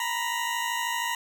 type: tone pair together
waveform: 20% pulse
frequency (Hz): 934.9 / 987.8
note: A#5 / B5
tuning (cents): +5 / 0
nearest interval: minor second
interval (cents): 95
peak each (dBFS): -24 / -26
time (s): 0-1.15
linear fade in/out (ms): 2
effects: none